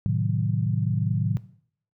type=chord; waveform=sine; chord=A diminished seventh; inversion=none; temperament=equal; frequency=110 / 130.81 / 155.56 / 185 Hz; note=A2 / C3 / Eb3 / Gb3; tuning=0 / 0 / 0 / 0 cents; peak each=-24 / -28 / -27 / -29 dBFS; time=0.06-1.37 s; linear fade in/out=0 ms; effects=noise-tail reverb RT60 0.6 s tail -18 dB re dry